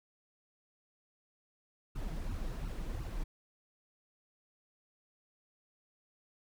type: noise with flanger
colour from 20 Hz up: brown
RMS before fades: -38 dBFS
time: 1.95-3.24 s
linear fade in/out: 10 ms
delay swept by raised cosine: 0.71 to 6.41 ms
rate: 2.8 Hz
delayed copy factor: +0.7
effects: none